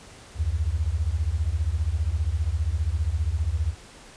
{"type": "beating tone pair", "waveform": "sine", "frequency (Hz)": [71, 86], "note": ["C#2", "F2"], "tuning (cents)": [42, -26], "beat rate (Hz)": 15, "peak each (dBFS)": -25, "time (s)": [0.35, 3.75], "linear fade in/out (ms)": 50, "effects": ["pink hiss -47 dBFS RMS until 4.16 s", "resampled to 22050 Hz"]}